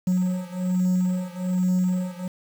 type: beating tone pair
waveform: triangle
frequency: 182.3 / 183.5 Hz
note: F#3 / F#3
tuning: -25 / -14 cents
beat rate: 1.2 Hz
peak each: -21 / -22 dBFS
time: 0.07-2.28 s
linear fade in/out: 5 ms
effects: tanh soft clip ceiling -12 dBFS + 7-bit